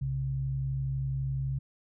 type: tone pair together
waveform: sine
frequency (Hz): 61.74 / 133.73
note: B1 / C3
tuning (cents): 0 / +38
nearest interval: octave + minor second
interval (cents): 1338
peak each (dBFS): -37 / -29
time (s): 0.01-1.59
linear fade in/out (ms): 10
effects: none